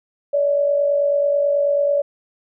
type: tone pair together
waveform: sine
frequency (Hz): 572 / 621.2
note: D5 / D#5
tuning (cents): -46 / -3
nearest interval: minor second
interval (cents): 143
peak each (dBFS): -15 / -25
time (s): 0.33-2.02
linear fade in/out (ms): 10
effects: none

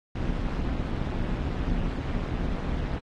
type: noise with amplitude modulation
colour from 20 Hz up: brown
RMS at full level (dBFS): -25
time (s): 0.15-2.99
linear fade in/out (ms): 5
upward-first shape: sine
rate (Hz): 206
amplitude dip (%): 80
effects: low-pass 4000 Hz 12 dB/octave + AAC 32 kbps

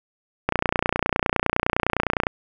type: click train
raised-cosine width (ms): 0.5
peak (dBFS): -4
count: 54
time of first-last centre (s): 0.49-2.269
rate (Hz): 29.8
effects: none

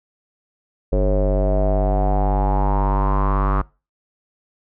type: tone with low-pass filter sweep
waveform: square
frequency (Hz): 49.03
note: G1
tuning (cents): +1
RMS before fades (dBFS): -17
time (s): 0.92-3.62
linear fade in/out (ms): 10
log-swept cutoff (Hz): 510 to 1200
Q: 6.2
effects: noise-tail reverb RT60 0.3 s tail -23 dB re dry

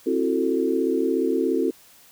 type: chord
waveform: sine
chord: F# half-diminished seventh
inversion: second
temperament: just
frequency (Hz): 266.4 / 333 / 370 / 444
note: C4 / E4 / F#4 / A4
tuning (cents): +31 / +18 / 0 / +16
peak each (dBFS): -25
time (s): 0.06-1.71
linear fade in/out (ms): 10
effects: white hiss -52 dBFS RMS until 2.11 s

